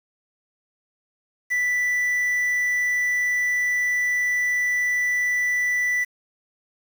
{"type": "tone with quantisation", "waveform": "triangle", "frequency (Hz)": 1975.5, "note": "B6", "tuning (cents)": 0, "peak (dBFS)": -18, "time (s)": [1.5, 6.05], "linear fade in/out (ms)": 20, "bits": 7, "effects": []}